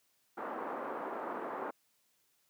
white band-pass noise, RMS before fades -40 dBFS, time 0.37-1.71 s, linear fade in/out 10 ms, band 250 to 1200 Hz, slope 24 dB/octave, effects white hiss -74 dBFS RMS until 2.49 s + high-pass 80 Hz 12 dB/octave

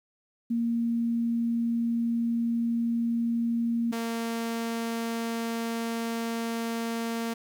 sine / sawtooth tone pair in turn, 233.1 / 229.8 Hz, A#3 / A#3, 0 / -25 cents, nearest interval unison, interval 25 cents, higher first, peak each -24 / -25 dBFS, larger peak first, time 0.5-3.92 / 3.92-7.34 s, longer neither, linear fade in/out 10 ms, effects 10-bit

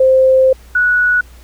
sine tone pair in turn, 523.3 / 1469.5 Hz, C5 / F#6, 0 / -12 cents, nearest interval octave + tritone, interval 1788 cents, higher second, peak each -6 / -9 dBFS, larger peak first, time 0-0.53 / 0.75-1.21 s, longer first, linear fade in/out 5 ms, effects added 60 Hz sine -37 dBFS peak until 1.43 s + pink hiss -46 dBFS RMS until 1.43 s

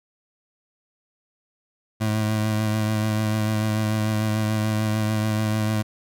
25% pulse tone with vibrato, 108.1 Hz, A2, 30 cents flat, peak -17 dBFS, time 2-5.83 s, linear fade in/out 20 ms, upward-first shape sine, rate 6.8 Hz, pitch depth 23 cents each way, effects none

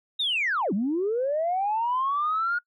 sine linear two-way sweep, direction down then up, 3808 to 180.5 to 1446 Hz, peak -22 dBFS, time 0.19-2.59 s, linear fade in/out 10 ms, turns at 0.73 s, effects noise-tail reverb RT60 0.1 s tail -26 dB re dry + tanh soft clip ceiling -18 dBFS

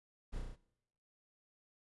brown noise with echo, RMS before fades -43 dBFS, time 0.32-0.4 s, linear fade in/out 20 ms, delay 33 ms, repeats 5, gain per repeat -2 dB, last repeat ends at 0.565 s, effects noise-tail reverb RT60 0.8 s tail -19 dB re dry + resampled to 24000 Hz

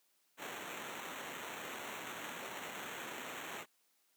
blue noise with sample-and-hold, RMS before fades -45 dBFS, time 0.37-3.66 s, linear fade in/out 50 ms, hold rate 4900 Hz, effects white hiss -75 dBFS RMS until 4.16 s + high-pass 200 Hz 12 dB/octave

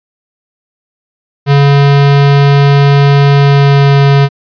square tone with pitch glide, 141.2 to 139.98 Hz, C#3 to C#3, +32 to +17 cents, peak -4 dBFS, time 1.46-4.29 s, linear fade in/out 50 ms, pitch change -15 cents, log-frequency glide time 3.33-4.01 s, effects resampled to 11025 Hz

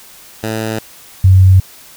10% pulse / sine tone pair in turn, 110.3 / 94.07 Hz, A2 / F#2, +5 / +29 cents, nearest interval minor third, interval 276 cents, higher first, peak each -9 / -3 dBFS, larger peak second, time 0.43-0.79 / 1.24-1.6 s, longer neither, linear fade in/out 5 ms, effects white hiss -39 dBFS RMS until 1.96 s

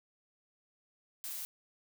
blue noise, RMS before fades -41 dBFS, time 1.24-1.45 s, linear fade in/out 0 ms, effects none

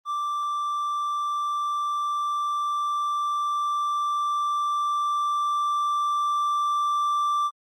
triangle tone with level ramp, 1174.7 Hz, D6, in tune, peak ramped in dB -23 to -19 dBFS, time 0.05-7.51 s, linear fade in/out 50 ms, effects Opus 32 kbps

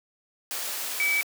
sine tone in noise, 2293 Hz, D7, 42 cents flat, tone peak -22 dBFS, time 1-1.21 s, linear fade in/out 0 ms, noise white, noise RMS -32 dBFS, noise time 0.51-1.23 s, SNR +7 dB, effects high-pass 400 Hz 12 dB/octave

